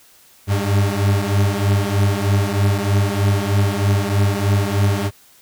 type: beating tone pair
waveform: 40% pulse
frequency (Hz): 98.6 / 101.8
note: G2 / G#2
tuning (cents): +11 / -34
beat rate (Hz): 3.2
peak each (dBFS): -17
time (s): 0.47-5.11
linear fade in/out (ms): 50
effects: white hiss -50 dBFS RMS until 5.41 s